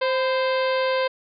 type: harmonic tone with a mistuned harmonic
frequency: 523.3 Hz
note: C5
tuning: in tune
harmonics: 1 / 2 / 3 / 4 / 5 / 6 / 7 / 8 / 9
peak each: -21 / -27 / -31 / -33 / -35 / -37 / -38 / -39 / -40 dBFS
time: 0.01-1.08 s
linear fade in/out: 10 ms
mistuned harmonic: 2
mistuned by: -55 cents
effects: none